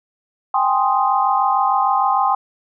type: chord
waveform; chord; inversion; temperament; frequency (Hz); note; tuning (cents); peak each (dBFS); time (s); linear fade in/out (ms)
sine; Ab major seventh; third; equal; 784 / 830.6 / 1046.5 / 1244.5; G5 / Ab5 / C6 / Eb6; 0 / 0 / 0 / 0; -18 / -21 / -18 / -22; 0.54-2.35; 5
effects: none